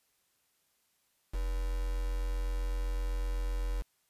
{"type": "tone with quantisation", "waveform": "sine", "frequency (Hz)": 43.93, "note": "F1", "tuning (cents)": 11, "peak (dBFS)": -30, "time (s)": [1.33, 3.83], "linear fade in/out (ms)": 20, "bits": 7, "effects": ["white hiss -74 dBFS RMS until 4.09 s", "resampled to 32000 Hz"]}